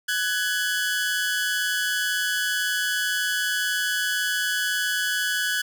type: tone pair together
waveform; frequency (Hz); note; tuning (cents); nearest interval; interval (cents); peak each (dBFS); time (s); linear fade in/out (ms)
sawtooth; 1497.9 / 1676; F#6 / G#6; +21 / +15; major second; 194; -22; 0.08-5.62; 10
effects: none